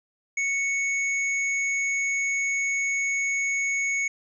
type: tone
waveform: square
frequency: 2215 Hz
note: C#7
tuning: 2 cents flat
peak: -24 dBFS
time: 0.37-4.08 s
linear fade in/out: 5 ms
effects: resampled to 22050 Hz + 10-bit